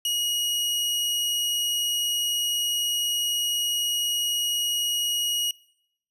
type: tone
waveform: sawtooth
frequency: 2894 Hz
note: F#7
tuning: 39 cents flat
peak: -20 dBFS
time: 0.05-5.51 s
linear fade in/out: 2 ms
effects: noise-tail reverb RT60 0.7 s tail -22 dB re dry + resampled to 32000 Hz